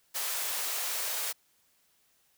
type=high-pass noise; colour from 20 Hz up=white; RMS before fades=-33 dBFS; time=0.14-1.33 s; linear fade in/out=20 ms; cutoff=450 Hz; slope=24 dB/octave; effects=white hiss -69 dBFS RMS until 2.37 s